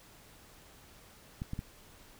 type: clicks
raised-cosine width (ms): 5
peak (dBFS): -24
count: 3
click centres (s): 1.419 / 1.534 / 1.591
effects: pink hiss -57 dBFS RMS until 2.19 s